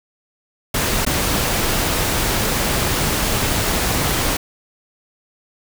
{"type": "noise with dropouts", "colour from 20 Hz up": "pink", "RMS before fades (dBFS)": -19, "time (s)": [0.74, 4.37], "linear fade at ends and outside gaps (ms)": 5, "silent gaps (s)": [1.051, 1.064], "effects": []}